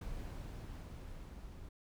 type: noise with level ramp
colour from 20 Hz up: brown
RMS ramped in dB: -43 to -51 dBFS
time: 0.01-1.69 s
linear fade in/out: 5 ms
effects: none